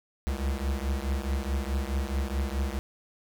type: beating tone pair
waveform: square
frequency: 66.3 / 71 Hz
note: C2 / C#2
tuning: +23 / +42 cents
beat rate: 4.7 Hz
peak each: -30 / -32 dBFS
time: 0.27-2.79 s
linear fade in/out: 0 ms
effects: none